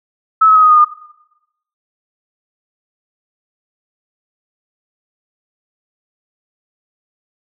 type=tone with pitch steps; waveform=sine; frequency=1301 / 1283.1 / 1265.4 / 1248 / 1230.8 / 1213.9 Hz; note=E6 / E6 / D#6 / D#6 / D#6 / D#6; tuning=-23 / -47 / +29 / +5 / -19 / -43 cents; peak=-5 dBFS; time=0.41-0.848 s; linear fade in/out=10 ms; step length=73 ms; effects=noise-tail reverb RT60 0.9 s tail -20 dB re dry